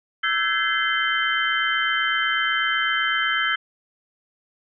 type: tone cluster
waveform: sine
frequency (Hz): 1319 / 1551 / 1679 / 2063 / 3092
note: E6 / G6 / G#6 / C7 / G7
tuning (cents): +1 / -19 / +18 / -25 / -24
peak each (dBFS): -26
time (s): 0.23-3.56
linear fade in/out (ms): 10
effects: none